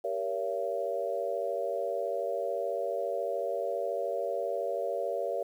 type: chord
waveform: sine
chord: G diminished seventh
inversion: none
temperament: just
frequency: 392 / 470.4 / 564.5 / 677.4 Hz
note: G4 / Bb4 / Db5 / Fb5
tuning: 0 / +16 / +31 / +47 cents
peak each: -38 / -35 / -33 / -35 dBFS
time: 0.04-5.43 s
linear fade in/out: 5 ms
effects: 10-bit